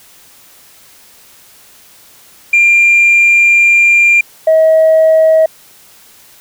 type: tone pair in turn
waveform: sine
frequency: 2389 / 638.3 Hz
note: D7 / D#5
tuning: +29 / +44 cents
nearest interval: octave + major seventh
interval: 2285 cents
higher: first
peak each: -3 dBFS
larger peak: neither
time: 2.53-4.21 / 4.47-5.46 s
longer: first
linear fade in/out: 5 ms
effects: tanh soft clip ceiling -2 dBFS + white hiss -42 dBFS RMS until 6.4 s

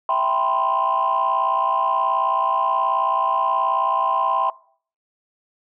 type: chord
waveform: sine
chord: C major seventh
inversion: first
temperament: equal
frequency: 659.3 / 784 / 987.8 / 1046.5 Hz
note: E5 / G5 / B5 / C6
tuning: 0 / 0 / 0 / 0 cents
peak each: -25 / -23 / -23 / -19 dBFS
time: 0.09-4.5 s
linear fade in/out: 2 ms
effects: noise-tail reverb RT60 0.5 s tail -20 dB re dry + tanh soft clip ceiling -11 dBFS

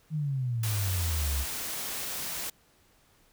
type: exponential sweep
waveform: sine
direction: down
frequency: 159.2 to 64.7 Hz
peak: -27 dBFS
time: 0.1-1.46 s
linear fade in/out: 50 ms
type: noise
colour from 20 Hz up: white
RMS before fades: -35 dBFS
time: 0.63-2.5 s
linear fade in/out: 5 ms
effects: pink hiss -64 dBFS RMS until 3.32 s

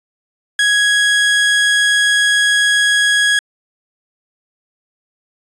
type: tone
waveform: 30% pulse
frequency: 1661.2 Hz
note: G#6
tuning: in tune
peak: -8 dBFS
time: 0.59-3.39 s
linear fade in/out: 2 ms
effects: resampled to 22050 Hz

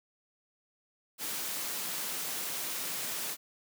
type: high-pass noise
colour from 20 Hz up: white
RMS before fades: -36 dBFS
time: 1.18-3.37 s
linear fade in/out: 50 ms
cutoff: 140 Hz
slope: 24 dB/octave
effects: none

